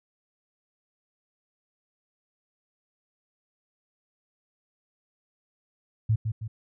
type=tone with echo; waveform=sine; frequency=110 Hz; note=A2; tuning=in tune; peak=-19 dBFS; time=6.09-6.16 s; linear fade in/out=10 ms; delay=160 ms; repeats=2; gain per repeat=-6 dB; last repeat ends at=6.48 s; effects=none